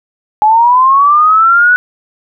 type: linear sweep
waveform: sine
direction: up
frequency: 840 to 1488 Hz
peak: -4 dBFS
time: 0.42-1.76 s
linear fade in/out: 0 ms
effects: none